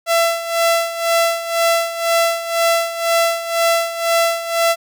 sawtooth tone with tremolo, 671 Hz, E5, 31 cents sharp, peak -8 dBFS, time 0.06-4.76 s, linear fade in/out 50 ms, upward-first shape sine, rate 2 Hz, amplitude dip 75%, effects none

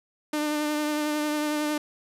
sawtooth tone with vibrato, 300.2 Hz, D4, 38 cents sharp, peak -21 dBFS, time 0.33-1.78 s, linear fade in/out 5 ms, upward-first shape triangle, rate 11 Hz, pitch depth 23 cents each way, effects resampled to 32000 Hz + 9-bit

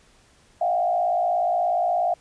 sine tone with frequency modulation, 705 Hz, F5, 16 cents sharp, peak -19 dBFS, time 0.61-2.14 s, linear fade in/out 5 ms, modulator 56.8 Hz, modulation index 1, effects pink hiss -57 dBFS RMS until 2.2 s + resampled to 22050 Hz

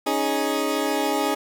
20% pulse chord, C# suspended second, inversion none, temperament equal, 277.2 / 311.1 / 415.3 Hz, C#4 / D#4 / G#4, 0 / 0 / 0 cents, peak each -21 dBFS, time 0.06-1.35 s, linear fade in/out 10 ms, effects 9-bit

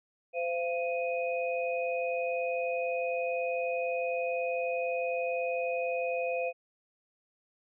sine tone cluster, 514 / 683 / 2496 Hz, C5 / F5 / D#7, -31 / -39 / +5 cents, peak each -31 / -34 / -37 dBFS, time 0.33-6.53 s, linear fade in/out 50 ms, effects none

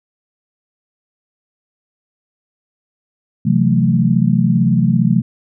sine chord, F# half-diminished seventh, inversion second, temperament equal with one note detuned, 130.81 / 167.02 / 185 / 220 Hz, C3 / E3 / F#3 / A3, 0 / +23 / 0 / 0 cents, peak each -16 dBFS, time 3.45-5.22 s, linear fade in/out 10 ms, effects none

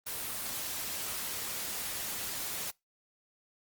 white noise, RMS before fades -37 dBFS, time 0.06-2.71 s, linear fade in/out 10 ms, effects noise-tail reverb RT60 0.2 s tail -24 dB re dry + Opus 24 kbps

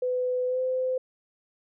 sine tone with pitch glide, 502 to 513.4 Hz, B4 to C5, +28 to -33 cents, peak -24 dBFS, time 0.02-0.98 s, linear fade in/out 5 ms, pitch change +39 cents, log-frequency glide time 0.47-0.6 s, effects none

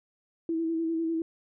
sine tone with vibrato, 327.7 Hz, E4, 10 cents flat, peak -26 dBFS, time 0.49-1.22 s, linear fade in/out 2 ms, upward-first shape square, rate 10 Hz, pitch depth 23 cents each way, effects none

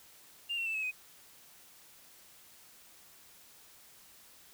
sine tone with pitch steps, 2797 / 2722 / 2649 / 2578 / 2509 Hz, F7 / F7 / E7 / E7 / D#7, +2 / -45 / +8 / -39 / +14 cents, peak -31 dBFS, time 0.49-0.915 s, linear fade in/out 20 ms, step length 85 ms, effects tanh soft clip ceiling -29 dBFS + white hiss -58 dBFS RMS until 4.53 s

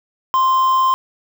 triangle tone with quantisation, 1046.5 Hz, C6, in tune, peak -10 dBFS, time 0.34-0.94 s, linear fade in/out 0 ms, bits 5, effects none

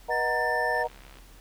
sine chord, B major seventh, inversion none, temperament equal with one note detuned, 484 / 622.3 / 740 / 932.3 Hz, B4 / D#5 / F#5 / A#5, -35 / 0 / 0 / 0 cents, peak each -31 dBFS, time 0.08-0.88 s, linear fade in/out 20 ms
triangle tone, 1779 Hz, A6, 19 cents sharp, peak -26 dBFS, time 0.1-0.84 s, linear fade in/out 20 ms
click train, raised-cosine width 0.3 ms, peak -34 dBFS, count 30, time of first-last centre 0.75-1.186 s, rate 66.5 Hz
effects added 42 Hz sine -49 dBFS peak until 1.4 s + pink hiss -55 dBFS RMS until 1.4 s

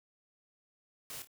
white noise with echo, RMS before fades -44 dBFS, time 1.1-1.22 s, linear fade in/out 0 ms, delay 26 ms, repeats 2, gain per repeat -9 dB, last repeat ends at 1.272 s, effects none

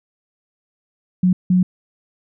sine tone bursts at uneven times, 182.3 Hz, F#3, 25 cents flat, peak -11 dBFS, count 2, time 1.23-1.33 / 1.5-1.63 s, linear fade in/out 5 ms, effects none

